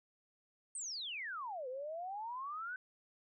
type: exponential two-way sweep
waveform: sine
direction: down then up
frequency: 8870 to 493.9 to 1537 Hz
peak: -40 dBFS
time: 0.75-2.76 s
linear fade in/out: 2 ms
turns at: 1.68 s
effects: none